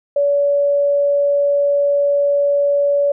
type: tone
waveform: sine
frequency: 570 Hz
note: C#5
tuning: 48 cents sharp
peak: -12 dBFS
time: 0.16-3.12 s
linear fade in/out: 5 ms
effects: none